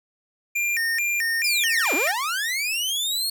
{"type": "tone with vibrato", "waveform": "square", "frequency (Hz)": 2093, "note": "C7", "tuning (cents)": 0, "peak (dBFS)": -22, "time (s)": [0.55, 2.12], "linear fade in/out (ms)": 10, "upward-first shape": "square", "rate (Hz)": 2.3, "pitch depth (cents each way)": 230}
{"type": "linear two-way sweep", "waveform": "sawtooth", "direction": "down then up", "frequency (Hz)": [5230, 253.7, 4370], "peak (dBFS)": -20, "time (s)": [1.44, 3.3], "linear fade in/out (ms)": 5, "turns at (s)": 1.94}
{"effects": []}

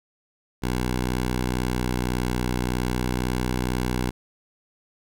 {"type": "tone with vibrato", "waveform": "10% pulse", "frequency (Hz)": 61.9, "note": "B1", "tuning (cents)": 5, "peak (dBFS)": -15, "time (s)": [0.62, 4.11], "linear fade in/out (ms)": 20, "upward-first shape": "sine", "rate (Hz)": 0.43, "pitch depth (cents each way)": 9, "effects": []}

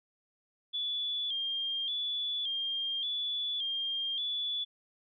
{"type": "tone with vibrato", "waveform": "sine", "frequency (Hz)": 3322, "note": "G#7", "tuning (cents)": 0, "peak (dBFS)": -31, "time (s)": [0.73, 4.65], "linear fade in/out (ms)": 20, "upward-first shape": "square", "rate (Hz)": 0.87, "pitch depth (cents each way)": 62, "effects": []}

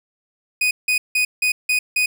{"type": "tone bursts", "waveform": "40% pulse", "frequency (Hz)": 2489, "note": "D#7", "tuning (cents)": 0, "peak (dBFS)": -15, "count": 6, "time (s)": [0.61, 2.06], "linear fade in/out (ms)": 5, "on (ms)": 100, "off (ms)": 170, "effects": []}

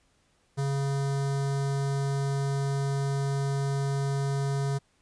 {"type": "tone with notch filter", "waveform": "square", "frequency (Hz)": 138.59, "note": "C#3", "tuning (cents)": 0, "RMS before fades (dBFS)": -28, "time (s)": [0.57, 4.79], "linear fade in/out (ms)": 20, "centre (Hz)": 2600, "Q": 1.2, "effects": ["pink hiss -68 dBFS RMS until 5.01 s", "resampled to 22050 Hz"]}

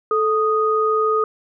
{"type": "tone pair together", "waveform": "sine", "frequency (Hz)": [436.6, 1242], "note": ["A4", "D#6"], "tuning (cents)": [-13, -3], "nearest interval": "octave + tritone", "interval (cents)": 1810, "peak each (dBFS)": -18, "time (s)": [0.11, 1.24], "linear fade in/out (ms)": 2, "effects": []}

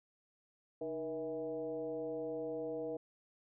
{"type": "tone with frequency modulation", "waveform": "sine", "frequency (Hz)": 478.3, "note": "A#4", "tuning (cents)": 44, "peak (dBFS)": -37, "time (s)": [0.81, 2.97], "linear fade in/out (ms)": 5, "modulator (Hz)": 170, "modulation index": 0.99, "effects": []}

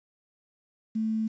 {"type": "tone with quantisation", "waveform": "sine", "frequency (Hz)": 220, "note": "A3", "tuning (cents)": 0, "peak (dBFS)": -25, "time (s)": [0.95, 1.28], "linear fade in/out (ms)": 10, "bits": 9, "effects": ["resampled to 16000 Hz"]}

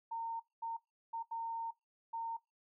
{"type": "tone bursts at uneven times", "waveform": "sine", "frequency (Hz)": 915, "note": "A#5", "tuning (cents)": -32, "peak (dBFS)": -37, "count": 5, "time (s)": [[0.11, 0.4], [0.62, 0.77], [1.13, 1.23], [1.31, 1.71], [2.13, 2.37]], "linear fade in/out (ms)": 10, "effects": ["noise-tail reverb RT60 0.2 s tail -21 dB re dry"]}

